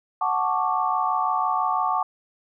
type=chord; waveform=sine; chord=D major seventh; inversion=first; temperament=equal; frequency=740 / 880 / 1108.7 / 1174.7 Hz; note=F#5 / A5 / C#6 / D6; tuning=0 / 0 / 0 / 0 cents; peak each=-26 dBFS; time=0.21-2.03 s; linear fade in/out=5 ms; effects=none